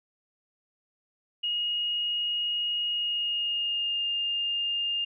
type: tone with pitch glide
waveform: sine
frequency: 2874 to 2815 Hz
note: F7 to F7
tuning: +49 to +13 cents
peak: -26 dBFS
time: 1.43-5.05 s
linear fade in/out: 10 ms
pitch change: -36 cents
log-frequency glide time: 2.9-4.07 s
effects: none